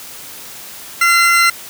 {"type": "tone pair together", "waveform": "40% pulse", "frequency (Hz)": [1372, 2056], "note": ["F6", "C7"], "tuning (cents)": [-31, -31], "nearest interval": "perfect fifth", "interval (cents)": 700, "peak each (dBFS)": -11, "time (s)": [1.01, 1.5], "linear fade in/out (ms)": 5, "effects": ["white hiss -33 dBFS RMS until 1.69 s", "high-pass 60 Hz 12 dB/octave"]}